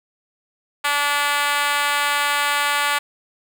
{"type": "tone with high-pass filter", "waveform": "5% pulse", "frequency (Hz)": 288.9, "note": "D4", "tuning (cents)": -28, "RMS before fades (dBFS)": -20, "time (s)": [0.84, 2.99], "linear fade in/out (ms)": 10, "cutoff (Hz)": 970, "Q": 1.6, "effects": []}